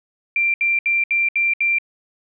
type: tone bursts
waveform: sine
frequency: 2364 Hz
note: D7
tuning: 11 cents sharp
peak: -15 dBFS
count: 6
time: 0.36-1.785 s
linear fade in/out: 2 ms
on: 180 ms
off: 69 ms
effects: none